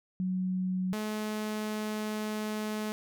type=tone pair in turn; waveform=sine / sawtooth; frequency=185 / 213.9 Hz; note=F#3 / A3; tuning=0 / -49 cents; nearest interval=minor third; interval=251 cents; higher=second; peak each=-28 dBFS; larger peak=neither; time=0.2-0.93 / 0.93-2.92 s; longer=second; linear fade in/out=0 ms; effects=none